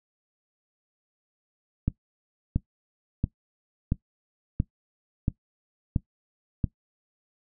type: click train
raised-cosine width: 5 ms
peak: -11 dBFS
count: 8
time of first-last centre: 1.88-6.642 s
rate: 1.47 Hz
effects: noise-tail reverb RT60 0.1 s tail -18 dB re dry